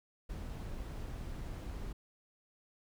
brown noise, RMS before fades -42 dBFS, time 0.29-1.93 s, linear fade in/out 10 ms, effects none

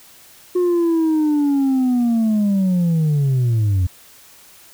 sine linear sweep, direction down, 362.2 to 87.31 Hz, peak -11 dBFS, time 0.55-3.87 s, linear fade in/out 10 ms, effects tanh soft clip ceiling -13 dBFS + white hiss -46 dBFS RMS until 4.73 s

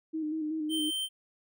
sine tone with vibrato, 311.1 Hz, D#4, in tune, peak -30 dBFS, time 0.13-0.91 s, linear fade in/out 20 ms, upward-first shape square, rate 5.3 Hz, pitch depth 36 cents each way
square tone, 3116 Hz, G7, 11 cents flat, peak -31 dBFS, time 0.69-1.09 s, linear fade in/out 50 ms
effects none

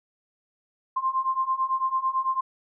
sine beating tone pair, 1046.5 / 1055.5 Hz, C6 / C6, 0 / +15 cents, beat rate 9 Hz, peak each -27 / -25 dBFS, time 0.96-2.41 s, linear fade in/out 10 ms, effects none

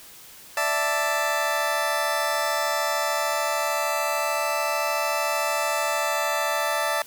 20% pulse chord, D suspended second, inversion none, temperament just, 587.3 / 660.7 / 881 Hz, D5 / E5 / A5, 0 / +4 / +2 cents, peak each -22 dBFS, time 0.57-7.02 s, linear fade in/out 2 ms, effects white hiss -46 dBFS RMS until 7.06 s

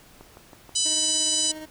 click train, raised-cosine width 1 ms, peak -30 dBFS, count 4, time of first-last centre 0.21-0.693 s, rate 6.21 Hz
harmonic tone, 995 Hz, B5, 13 cents sharp, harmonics 3 / 4 / 5 / 6 / 7 / 8 / 9, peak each -29 / -29 / -29 / -29 / -29 / -29 / -29 dBFS, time 0.75-1.52 s, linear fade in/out 10 ms
25% pulse tone with tremolo, 311.1 Hz, D#4, in tune, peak -31 dBFS, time 0.85-1.66 s, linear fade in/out 10 ms, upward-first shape sine, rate 17 Hz, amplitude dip 35%
effects pink hiss -52 dBFS RMS until 1.7 s

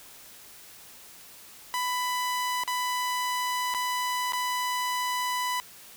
sawtooth tone with dropouts, 995 Hz, B5, 13 cents sharp, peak -23 dBFS, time 1.74-5.6 s, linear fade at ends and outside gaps 0 ms, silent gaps 2.636-2.677 / 3.74-3.747 / 4.322-4.333 s, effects white hiss -49 dBFS RMS until 5.96 s

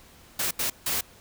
white noise bursts at uneven times, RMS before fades -27 dBFS, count 3, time 0.39-0.51 / 0.59-0.7 / 0.86-1.01 s, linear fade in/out 5 ms, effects pink hiss -53 dBFS RMS until 1.2 s

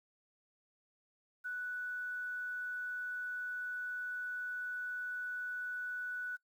sine tone with quantisation, 1481 Hz, F#6, 1 cent sharp, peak -37 dBFS, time 1.44-6.37 s, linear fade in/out 20 ms, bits 11, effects noise-tail reverb RT60 0.1 s tail -21 dB re dry

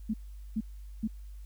sine tone bursts, 218.5 Hz, A3, 12 cents flat, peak -27 dBFS, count 3, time 0.09-1.077 s, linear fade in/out 10 ms, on 49 ms, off 420 ms, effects added 50 Hz sine -42 dBFS peak until 1.45 s + white hiss -67 dBFS RMS until 1.45 s

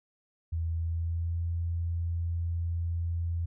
sine tone with pitch glide, 82.41 to 84.68 Hz, E2 to E2, 0 to +47 cents, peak -28 dBFS, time 0.52-3.46 s, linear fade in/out 10 ms, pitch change +47 cents, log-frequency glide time 0.72-1.42 s, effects none

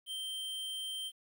square tone, 3136 Hz, G7, in tune, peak -38 dBFS, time 0.06-1.12 s, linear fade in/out 50 ms, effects 11-bit

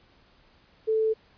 sine tone, 439.7 Hz, A4, 1 cent flat, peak -21 dBFS, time 0.87-1.14 s, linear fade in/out 20 ms, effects pink hiss -60 dBFS RMS until 1.37 s + resampled to 11025 Hz

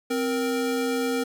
square tone pair together, 261.6 / 469.2 Hz, C4 / A#4, 0 / +11 cents, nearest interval minor seventh, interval 1011 cents, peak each -27 dBFS, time 0.1-1.24 s, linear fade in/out 10 ms, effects none

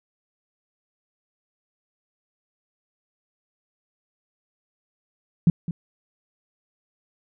sine tone with echo, 168.8 Hz, E3, 41 cents sharp, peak -11 dBFS, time 5.47-5.5 s, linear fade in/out 2 ms, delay 210 ms, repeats 1, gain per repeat -13 dB, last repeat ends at 5.71 s, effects none

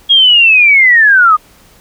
sine linear sweep, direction down, 3297 to 1200 Hz, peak -3 dBFS, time 0.09-1.37 s, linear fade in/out 20 ms, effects pink hiss -44 dBFS RMS until 1.8 s

